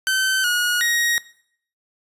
sawtooth tone with pitch steps, 1537 / 1448 / 1884 Hz, G6 / F#6 / A#6, -35 / -38 / +18 cents, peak -14 dBFS, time 0.07-1.18 s, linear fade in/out 0 ms, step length 370 ms, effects noise-tail reverb RT60 0.6 s tail -19 dB re dry + resampled to 32000 Hz

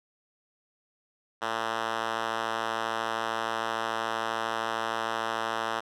5% pulse tone with band-pass filter, 113.1 Hz, A2, 48 cents sharp, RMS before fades -31 dBFS, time 1.41-5.81 s, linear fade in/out 20 ms, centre 1500 Hz, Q 0.65, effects none

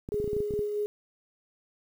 clicks, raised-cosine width 3 ms, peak -23 dBFS, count 11, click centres 0.089 / 0.143 / 0.201 / 0.243 / 0.277 / 0.332 / 0.366 / 0.404 / 0.508 / 0.538 / 0.592 s
sine tone with tremolo, 416.4 Hz, G#4, 5 cents sharp, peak -26 dBFS, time 0.12-0.86 s, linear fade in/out 0 ms, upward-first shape sine, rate 4.7 Hz, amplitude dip 35%
effects 9-bit

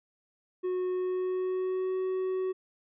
triangle tone with pitch glide, 366.1 to 374.2 Hz, F#4 to F#4, -18 to +20 cents, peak -26 dBFS, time 0.63-2.53 s, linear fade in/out 20 ms, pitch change +38 cents, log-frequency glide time 0.9-1.96 s, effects resampled to 8000 Hz

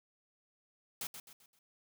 white noise with echo, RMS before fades -40 dBFS, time 1.01-1.07 s, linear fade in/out 2 ms, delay 130 ms, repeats 4, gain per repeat -8 dB, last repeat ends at 1.59 s, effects none

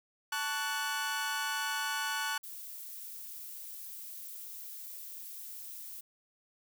sawtooth chord, F# minor, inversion first, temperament equal with one note detuned, 880 / 1125.5 / 1480 Hz, A5 / C#6 / F#6, 0 / +26 / 0 cents, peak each -34 / -36 / -31 dBFS, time 0.32-2.38 s, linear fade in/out 5 ms
violet noise, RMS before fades -45 dBFS, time 2.43-6.01 s, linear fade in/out 10 ms
effects none

